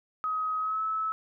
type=tone with pitch glide; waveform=sine; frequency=1265 to 1300.6 Hz; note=D#6 to E6; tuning=+28 to -24 cents; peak=-27 dBFS; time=0.24-1.12 s; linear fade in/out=0 ms; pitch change=+48 cents; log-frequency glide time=0.59-0.82 s; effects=none